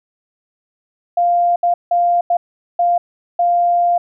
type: tone bursts at uneven times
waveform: sine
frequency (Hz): 698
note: F5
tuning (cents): -1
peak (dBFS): -11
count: 6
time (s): 1.17-1.56 / 1.63-1.74 / 1.91-2.21 / 2.3-2.37 / 2.79-2.98 / 3.39-3.98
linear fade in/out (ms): 5
effects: none